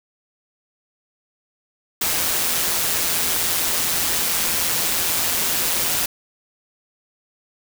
white noise with amplitude modulation, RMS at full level -19 dBFS, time 2.01-6.06 s, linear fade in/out 5 ms, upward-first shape sine, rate 168 Hz, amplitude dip 45%, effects none

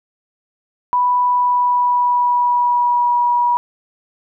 sine tone with pitch glide, 987 to 966.1 Hz, B5 to B5, -1 to -38 cents, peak -12 dBFS, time 0.93-3.57 s, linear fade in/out 0 ms, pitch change -37 cents, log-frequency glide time 1.19-3.13 s, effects none

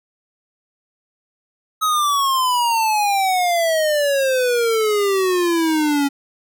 square exponential sweep, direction down, 1280 to 277.2 Hz, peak -16 dBFS, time 1.81-6.09 s, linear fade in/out 20 ms, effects none

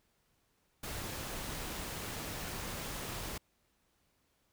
pink noise, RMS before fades -41 dBFS, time 0.83-3.38 s, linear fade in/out 5 ms, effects pink hiss -75 dBFS RMS until 4.52 s

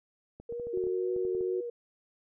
clicks, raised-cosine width 2 ms, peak -33 dBFS, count 11, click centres 0.4 / 0.524 / 0.598 / 0.67 / 0.774 / 0.839 / 0.869 / 1.163 / 1.251 / 1.35 / 1.409 s
sine tone with vibrato, 466.2 Hz, A#4, in tune, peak -34 dBFS, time 0.49-1.7 s, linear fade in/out 5 ms, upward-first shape triangle, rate 2 Hz, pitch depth 59 cents each way
sine tone, 369 Hz, F#4, 5 cents flat, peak -29 dBFS, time 0.73-1.61 s, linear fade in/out 10 ms
effects none

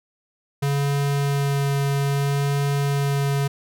square tone with vibrato, 140.7 Hz, C#3, 26 cents sharp, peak -20 dBFS, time 0.62-3.48 s, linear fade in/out 10 ms, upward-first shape sine, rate 0.62 Hz, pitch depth 9 cents each way, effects none

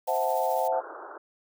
sine chord, F# half-diminished seventh, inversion second, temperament equal, 523.3 / 659.3 / 740 / 880 Hz, C5 / E5 / F#5 / A5, 0 / 0 / 0 / 0 cents, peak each -29 dBFS, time 0.07-0.81 s, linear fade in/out 20 ms
blue noise with tremolo, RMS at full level -42 dBFS, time 0.07-0.68 s, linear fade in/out 5 ms, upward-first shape triangle, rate 14 Hz, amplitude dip 40%
white band-pass noise, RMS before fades -42 dBFS, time 0.72-1.18 s, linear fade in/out 5 ms, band 310 to 1500 Hz, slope 96 dB/octave
effects none

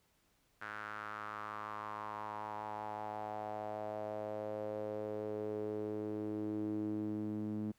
sawtooth tone with band-pass filter sweep, 106.2 Hz, G#2, 39 cents sharp, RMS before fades -41 dBFS, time 0.61-7.72 s, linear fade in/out 10 ms, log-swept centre 1500 to 250 Hz, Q 4.3, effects pink hiss -74 dBFS RMS until 7.78 s

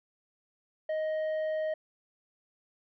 sine tone with tanh clipping, 625 Hz, D#5, 8 cents sharp, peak -30 dBFS, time 0.89-1.74 s, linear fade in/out 5 ms, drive 6 dB, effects none

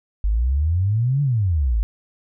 sine exponential two-way sweep, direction up then down, 49 to 146.83 to 49 Hz, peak -16 dBFS, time 0.24-1.83 s, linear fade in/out 0 ms, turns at 1.22 s, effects none

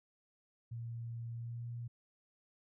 sine tone with pitch glide, 116.54 to 118.71 Hz, A#2 to A#2, 0 to +32 cents, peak -40 dBFS, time 0.71-1.88 s, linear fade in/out 10 ms, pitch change +32 cents, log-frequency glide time 1.33-1.67 s, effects none

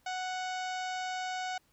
harmonic tone with a mistuned harmonic, 740 Hz, F#5, in tune, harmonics 1 / 2 / 3 / 4 / 5 / 6 / 7 / 8 / 9 / 10, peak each -35 / -41 / -45 / -47 / -49 / -51 / -52 / -53 / -54 / -55 dBFS, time 0.06-1.58 s, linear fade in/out 5 ms, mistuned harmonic 9, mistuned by -21 cents, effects pink hiss -70 dBFS RMS until 1.72 s

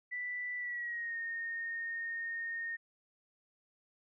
sine tone with pitch glide, 1975.5 to 1843.2 Hz, B6 to A#6, 0 to -20 cents, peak -36 dBFS, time 0.11-2.77 s, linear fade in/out 20 ms, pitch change -120 cents, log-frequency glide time 0.57-1.17 s, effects none

